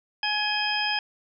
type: harmonic tone with a mistuned harmonic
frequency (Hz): 841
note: G#5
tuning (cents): +22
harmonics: 1 / 2 / 3 / 4 / 6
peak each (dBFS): -30 / -30 / -30 / -30 / -30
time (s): 0.23-0.99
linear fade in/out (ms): 2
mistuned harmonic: 4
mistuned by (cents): -88
effects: none